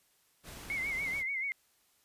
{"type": "noise", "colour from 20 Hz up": "pink", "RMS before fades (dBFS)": -47, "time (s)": [0.43, 1.24], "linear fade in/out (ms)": 50}
{"type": "tone with vibrato", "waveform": "sine", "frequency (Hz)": 2149, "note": "C7", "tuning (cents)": 46, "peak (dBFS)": -32, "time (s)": [0.7, 1.52], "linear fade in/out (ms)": 0, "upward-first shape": "sine", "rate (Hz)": 6.9, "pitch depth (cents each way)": 83}
{"effects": ["white hiss -70 dBFS RMS until 2.04 s", "resampled to 32000 Hz"]}